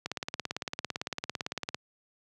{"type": "click train", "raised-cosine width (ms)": 0.2, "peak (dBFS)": -15, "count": 31, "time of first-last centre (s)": [0.06, 1.745], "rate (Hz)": 17.8, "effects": ["high-pass 100 Hz 12 dB/octave"]}